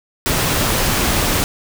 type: noise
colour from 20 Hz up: pink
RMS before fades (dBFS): -17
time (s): 0.26-1.44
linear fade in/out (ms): 0
effects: none